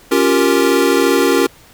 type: chord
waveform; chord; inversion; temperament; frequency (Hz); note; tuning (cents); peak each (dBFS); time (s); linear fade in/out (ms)
square; G half-diminished seventh; second; equal; 277.2 / 349.2 / 392 / 466.2; Db4 / F4 / G4 / Bb4; 0 / 0 / 0 / 0; -17; 0.11-1.47; 10
effects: pink hiss -45 dBFS RMS until 1.73 s